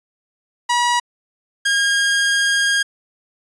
sawtooth tone pair in turn, 965 / 1622.9 Hz, B5 / G#6, -40 / -40 cents, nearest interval major sixth, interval 900 cents, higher second, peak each -11 dBFS, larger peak neither, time 0.69-1 / 1.65-2.83 s, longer second, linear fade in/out 10 ms, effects resampled to 22050 Hz

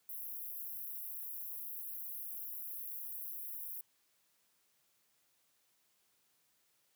white high-pass noise, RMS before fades -44 dBFS, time 0.09-3.81 s, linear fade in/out 2 ms, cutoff 11000 Hz, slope 96 dB/octave, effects white hiss -75 dBFS RMS until 6.95 s + high-pass 80 Hz 12 dB/octave

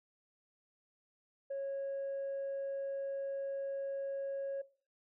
sine tone, 550 Hz, C#5, 14 cents flat, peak -34 dBFS, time 1.5-4.62 s, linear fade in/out 10 ms, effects noise-tail reverb RT60 0.4 s tail -19 dB re dry + tanh soft clip ceiling -34 dBFS

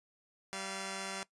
5% pulse tone pair together, 193.34 / 689 Hz, G3 / F5, -24 / -24 cents, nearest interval octave + minor seventh, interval 2200 cents, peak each -29 / -31 dBFS, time 0.53-1.23 s, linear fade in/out 0 ms, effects noise-tail reverb RT60 0.1 s tail -19 dB re dry + resampled to 24000 Hz

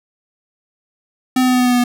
square tone with pitch steps, 256.1 / 254.3 / 252.6 / 250.8 / 249.1 / 247.4 / 245.7 / 244 Hz, C4 / C4 / B3 / B3 / B3 / B3 / B3 / B3, -37 / -49 / +39 / +27 / +15 / +3 / -9 / -21 cents, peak -12 dBFS, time 1.36-1.84 s, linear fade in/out 5 ms, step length 60 ms, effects none

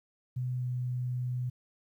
sine tone with pitch glide, 125.9 to 124.81 Hz, B2 to B2, +34 to +19 cents, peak -30 dBFS, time 0.36-1.5 s, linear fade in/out 10 ms, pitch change -15 cents, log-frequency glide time 0.57-0.64 s, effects 11-bit

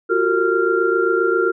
sine tone cluster, 352.2 / 379.7 / 456.8 / 1386 Hz, F4 / F#4 / A#4 / F6, +15 / +45 / -35 / -14 cents, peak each -20 dBFS, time 0.09-1.52 s, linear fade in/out 20 ms, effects none

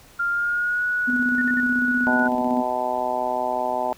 sine tone with pitch glide, 1396.9 to 1466.3 Hz, F6 to F#6, 0 to -16 cents, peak -20 dBFS, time 0.19-2.28 s, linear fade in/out 10 ms, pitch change +84 cents, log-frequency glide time 0.3-0.85 s
sine tone with tremolo, 248.2 Hz, B3, 9 cents sharp, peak -20 dBFS, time 1.07-2.63 s, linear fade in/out 20 ms, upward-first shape square, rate 16 Hz, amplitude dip 40%
sine tone bursts, 1800 Hz, A6, 39 cents sharp, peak -28 dBFS, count 3, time 1.38-1.604 s, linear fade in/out 5 ms, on 36 ms, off 58 ms
harmonic tone, 125.2 Hz, B2, 24 cents sharp, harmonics 2 / 3 / 4 / 5 / 6 / 7 / 8, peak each -35 / -34 / -35 / -26 / -28 / -26 / -34 dBFS, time 2.07-3.93 s, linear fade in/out 0 ms
effects pink hiss -50 dBFS RMS until 3.97 s

